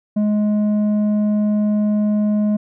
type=tone with low-pass filter; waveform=square; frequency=210 Hz; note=G#3; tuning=19 cents sharp; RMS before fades=-17 dBFS; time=0.16-2.57 s; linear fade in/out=10 ms; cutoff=440 Hz; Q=1.9; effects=none